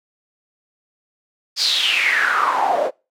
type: noise with band-pass filter sweep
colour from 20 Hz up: pink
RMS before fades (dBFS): -18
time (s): 1.56-2.91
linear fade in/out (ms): 50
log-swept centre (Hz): 5000 to 530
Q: 7
effects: noise-tail reverb RT60 0.3 s tail -26 dB re dry + high-pass 300 Hz 12 dB/octave